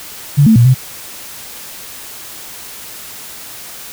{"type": "tone with pitch steps", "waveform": "sine", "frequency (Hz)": [143.4, 221.6, 119.2, 129.2], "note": ["D3", "A3", "A#2", "C3"], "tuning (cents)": [-41, 13, 39, -21], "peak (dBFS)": -4, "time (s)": [0.37, 0.746], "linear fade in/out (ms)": 20, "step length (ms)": 94, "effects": ["white hiss -31 dBFS RMS until 3.92 s"]}